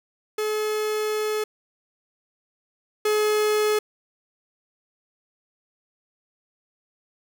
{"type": "tone pair in turn", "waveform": "45% pulse", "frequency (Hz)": [427.8, 424.8], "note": ["A4", "G#4"], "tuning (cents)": [-49, 39], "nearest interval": "unison", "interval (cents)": 12, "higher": "first", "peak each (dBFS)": [-23, -19], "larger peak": "second", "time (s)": [[0.38, 1.44], [3.05, 3.79]], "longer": "first", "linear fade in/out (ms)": 5, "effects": []}